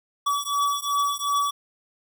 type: beating tone pair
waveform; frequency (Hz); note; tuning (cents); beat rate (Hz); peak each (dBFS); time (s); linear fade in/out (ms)
square; 1141 / 1143.7; C#6 / D6; +50 / -46; 2.7; -26 / -26; 0.26-1.51; 10
effects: none